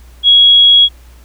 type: tone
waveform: sine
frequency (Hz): 3322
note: G#7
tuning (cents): 0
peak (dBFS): -3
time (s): 0.23-0.89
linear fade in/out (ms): 50
effects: added 60 Hz sine -36 dBFS peak until 1.24 s + pink hiss -47 dBFS RMS until 1.24 s